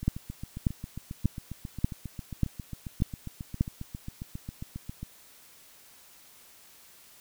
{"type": "two click trains", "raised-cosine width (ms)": 5, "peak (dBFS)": [-11, -24], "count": [7, 38], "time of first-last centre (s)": [[0.08, 3.609], [0.03, 5.03]], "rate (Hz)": [1.7, 7.4], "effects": ["white hiss -55 dBFS RMS until 7.2 s"]}